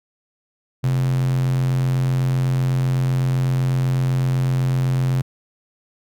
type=tone with high-pass filter; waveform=square; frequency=43.97 Hz; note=F1; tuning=13 cents sharp; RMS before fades=-19 dBFS; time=0.83-5.22 s; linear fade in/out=10 ms; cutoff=120 Hz; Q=7.8; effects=none